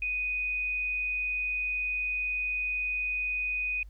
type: tone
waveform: sine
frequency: 2489 Hz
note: D#7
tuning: in tune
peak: -28 dBFS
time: 0.02-3.83 s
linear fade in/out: 2 ms
effects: added 50 Hz sine -44 dBFS peak until 3.89 s + pink hiss -71 dBFS RMS until 3.89 s